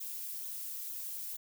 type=noise with flanger; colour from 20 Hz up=violet; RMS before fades=-41 dBFS; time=0-1.37 s; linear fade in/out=10 ms; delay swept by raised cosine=0.37 to 5.57 ms; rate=2.2 Hz; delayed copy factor=-0.65; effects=none